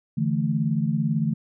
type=chord; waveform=sine; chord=D suspended second; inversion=none; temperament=equal; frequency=146.83 / 164.81 / 220 Hz; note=D3 / E3 / A3; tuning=0 / 0 / 0 cents; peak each=-25 dBFS; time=0.17-1.34 s; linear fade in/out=10 ms; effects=none